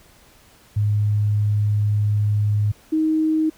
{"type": "tone pair in turn", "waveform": "sine", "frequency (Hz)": [104.4, 314.3], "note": ["G#2", "D#4"], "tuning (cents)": [10, 18], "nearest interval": "octave + perfect fifth", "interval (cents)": 1908, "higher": "second", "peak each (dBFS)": -16, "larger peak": "neither", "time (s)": [[0.76, 2.72], [2.92, 3.5]], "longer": "first", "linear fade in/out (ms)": 10, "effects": ["pink hiss -52 dBFS RMS until 3.57 s"]}